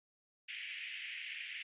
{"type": "band-pass noise", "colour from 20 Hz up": "white", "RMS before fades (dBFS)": -45, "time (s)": [0.48, 1.63], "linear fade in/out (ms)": 10, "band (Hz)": [1900, 3000], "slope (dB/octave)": 48, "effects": ["resampled to 8000 Hz"]}